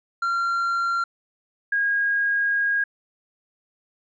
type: tone pair in turn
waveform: triangle / sine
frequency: 1377 / 1634.2 Hz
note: F6 / G#6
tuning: -25 / -28 cents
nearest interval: minor third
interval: 297 cents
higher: second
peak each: -19 dBFS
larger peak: neither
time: 0.22-1.04 / 1.72-2.84 s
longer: second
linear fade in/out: 5 ms
effects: resampled to 16000 Hz